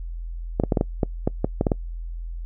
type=clicks; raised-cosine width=2 ms; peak=-6 dBFS; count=11; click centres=0.599 / 0.637 / 0.722 / 0.772 / 0.811 / 1.032 / 1.275 / 1.445 / 1.611 / 1.668 / 1.718 s; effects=noise-tail reverb RT60 0.1 s tail -25 dB re dry + added 42 Hz sine -29 dBFS peak until 2.45 s